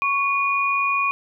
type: tone pair together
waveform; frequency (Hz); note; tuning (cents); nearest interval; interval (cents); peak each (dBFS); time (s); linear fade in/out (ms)
sine; 1108.7 / 2449; C#6 / D#7; 0 / -28; octave + major second; 1372; -21; 0.02-1.11; 0
effects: none